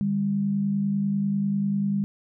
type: tone pair together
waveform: sine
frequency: 149.83 / 200 Hz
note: D3 / G3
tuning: +35 / +35 cents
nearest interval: perfect fourth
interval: 500 cents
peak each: -31 / -22 dBFS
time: 0.01-2.04 s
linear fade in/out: 0 ms
effects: none